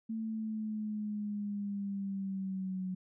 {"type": "linear sweep", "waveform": "sine", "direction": "down", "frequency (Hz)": [223.7, 184.5], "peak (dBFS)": -34, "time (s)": [0.09, 2.95], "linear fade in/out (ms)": 10, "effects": []}